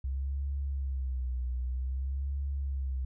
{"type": "tone with vibrato", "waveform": "sine", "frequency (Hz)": 65.7, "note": "C2", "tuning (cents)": 8, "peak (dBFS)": -30, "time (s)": [0.04, 3.05], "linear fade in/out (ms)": 5, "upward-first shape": "sine", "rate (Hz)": 0.52, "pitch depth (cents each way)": 99, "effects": []}